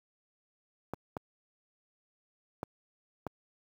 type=clicks; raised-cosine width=1 ms; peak=-21 dBFS; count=4; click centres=0.936 / 1.168 / 2.631 / 3.267 s; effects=high-pass 80 Hz 12 dB/octave + 9-bit